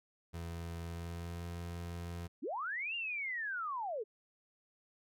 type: tone with pitch glide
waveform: 30% pulse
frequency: 84.3 to 85.97 Hz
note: E2 to F2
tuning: +39 to -27 cents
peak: -38 dBFS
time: 0.33-2.28 s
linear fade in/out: 20 ms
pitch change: +34 cents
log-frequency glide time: 0.84-1.47 s
type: linear two-way sweep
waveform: sine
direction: up then down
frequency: 207.7 to 2831 to 394 Hz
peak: -36 dBFS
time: 2.42-4.04 s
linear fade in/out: 20 ms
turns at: 2.95 s
effects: none